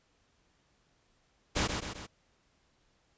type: noise with echo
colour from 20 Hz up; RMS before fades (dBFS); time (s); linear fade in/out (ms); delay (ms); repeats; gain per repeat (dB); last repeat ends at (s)
pink; -29; 1.55-1.68; 20; 130; 3; -5; 2.07
effects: pink hiss -71 dBFS RMS until 3.17 s + resampled to 16000 Hz